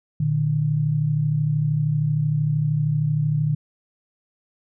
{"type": "tone pair together", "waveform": "sine", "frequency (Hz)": [118.22, 151.2], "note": ["A#2", "D#3"], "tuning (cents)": [25, -49], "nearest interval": "major third", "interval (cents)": 426, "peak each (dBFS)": [-25, -19], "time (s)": [0.2, 3.55], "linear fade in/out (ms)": 5, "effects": []}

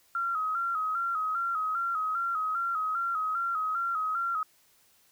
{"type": "tone with vibrato", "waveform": "sine", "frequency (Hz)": 1318.5, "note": "E6", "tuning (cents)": 0, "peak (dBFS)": -27, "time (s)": [0.15, 4.43], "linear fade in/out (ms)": 2, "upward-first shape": "square", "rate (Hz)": 2.5, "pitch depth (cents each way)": 70, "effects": ["white hiss -64 dBFS RMS until 5.11 s"]}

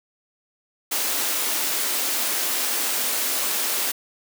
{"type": "high-pass noise", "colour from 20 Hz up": "white", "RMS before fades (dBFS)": -24, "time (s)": [0.91, 3.92], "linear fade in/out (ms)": 10, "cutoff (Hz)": 230, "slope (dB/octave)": 48, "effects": []}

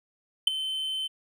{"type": "tone with ADSR envelope", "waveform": "triangle", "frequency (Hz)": 3074, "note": "G7", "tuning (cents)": -35, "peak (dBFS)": -12, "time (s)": [0.47, 1.08], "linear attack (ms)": 5, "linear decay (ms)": 10, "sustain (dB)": -15, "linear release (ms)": 19, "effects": []}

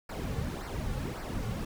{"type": "noise with flanger", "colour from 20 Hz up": "brown", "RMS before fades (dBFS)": -35, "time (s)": [0.09, 1.65], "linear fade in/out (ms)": 5, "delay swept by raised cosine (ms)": [0.29, 3.19], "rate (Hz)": 1.8, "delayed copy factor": -0.7, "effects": []}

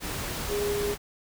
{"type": "tone in noise", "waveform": "sine", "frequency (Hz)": 410.2, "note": "G#4", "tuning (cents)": -21, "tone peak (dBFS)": -26, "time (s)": [0.48, 0.96], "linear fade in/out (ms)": 50, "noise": "pink", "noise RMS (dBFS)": -33, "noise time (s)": [0, 0.98], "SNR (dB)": 4, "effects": []}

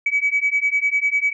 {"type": "beating tone pair", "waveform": "sine", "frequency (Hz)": [2274, 2284], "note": ["C#7", "D7"], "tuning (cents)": [44, -49], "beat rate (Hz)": 10, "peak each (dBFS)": [-19, -19], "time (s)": [0.06, 1.33], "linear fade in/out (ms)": 5, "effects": ["tanh soft clip ceiling -10 dBFS"]}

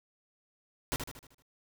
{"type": "noise with echo", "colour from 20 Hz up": "pink", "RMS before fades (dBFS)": -32, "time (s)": [0.92, 0.96], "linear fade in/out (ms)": 0, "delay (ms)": 77, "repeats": 6, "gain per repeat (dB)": -6, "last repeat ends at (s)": 1.422, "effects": []}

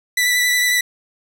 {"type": "tone with vibrato", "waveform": "sawtooth", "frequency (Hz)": 1975.5, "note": "B6", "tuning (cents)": 0, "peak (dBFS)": -11, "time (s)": [0.17, 0.81], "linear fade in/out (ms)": 5, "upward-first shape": "triangle", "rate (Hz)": 11, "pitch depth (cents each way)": 21, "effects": []}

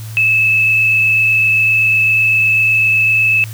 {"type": "tone with frequency modulation", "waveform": "sine", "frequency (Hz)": 2605, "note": "E7", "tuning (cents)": -21, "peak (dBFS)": -9, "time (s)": [0.17, 3.44], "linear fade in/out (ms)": 0, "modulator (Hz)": 27.9, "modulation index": 1.3, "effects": ["added 110 Hz sine -25 dBFS peak until 3.53 s", "white hiss -37 dBFS RMS until 3.53 s"]}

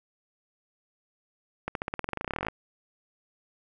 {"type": "accelerating click train", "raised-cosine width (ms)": 0.5, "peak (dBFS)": -15, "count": 22, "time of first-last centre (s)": [1.68, 2.485], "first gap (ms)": 72, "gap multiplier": 0.93, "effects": []}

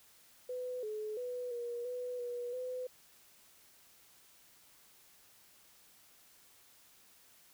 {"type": "tone with pitch steps", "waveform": "sine", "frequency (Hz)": [501, 428.3, 494.8, 477.3, 495.8, 484.9, 505], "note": ["B4", "A4", "B4", "A#4", "B4", "B4", "B4"], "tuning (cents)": [25, -47, 3, 41, 7, -32, 39], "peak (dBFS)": -37, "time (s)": [0.49, 2.87], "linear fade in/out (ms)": 5, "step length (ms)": 340, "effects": ["white hiss -63 dBFS RMS until 7.53 s"]}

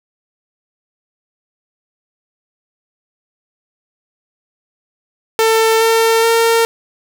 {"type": "tone with pitch steps", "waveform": "sawtooth", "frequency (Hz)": [447, 452.5, 458], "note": ["A4", "A4", "A#4"], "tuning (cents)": [27, 48, -31], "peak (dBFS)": -6, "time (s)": [5.39, 6.65], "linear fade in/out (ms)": 0, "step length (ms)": 420, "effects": []}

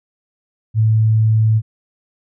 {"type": "tone", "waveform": "sine", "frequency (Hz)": 110, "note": "A2", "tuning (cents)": 0, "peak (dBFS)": -10, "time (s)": [0.74, 1.62], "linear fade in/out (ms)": 50, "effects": []}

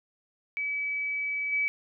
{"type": "tone with level steps", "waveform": "sine", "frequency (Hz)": 2289, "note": "D7", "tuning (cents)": -45, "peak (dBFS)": [-28, -24], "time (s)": [0.57, 1.68], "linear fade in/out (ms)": 0, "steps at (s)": 1.52, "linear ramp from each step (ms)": 10, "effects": []}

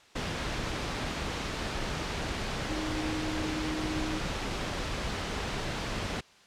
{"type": "tone in noise", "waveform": "sine", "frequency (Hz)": 311.1, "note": "D#4", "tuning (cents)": 0, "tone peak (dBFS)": -33, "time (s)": [2.69, 4.2], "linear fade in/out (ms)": 10, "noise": "pink", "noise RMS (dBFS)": -33, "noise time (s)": [0.15, 6.21], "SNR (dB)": -3, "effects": ["white hiss -57 dBFS RMS until 6.46 s", "low-pass 5000 Hz 12 dB/octave"]}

